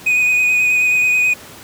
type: tone with vibrato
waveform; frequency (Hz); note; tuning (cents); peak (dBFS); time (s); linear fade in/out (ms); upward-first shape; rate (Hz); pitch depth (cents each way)
triangle; 2489; D#7; 0; -10; 0.06-1.34; 10; sine; 9.3; 19
effects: pink hiss -37 dBFS RMS until 1.63 s + high-pass 100 Hz 12 dB/octave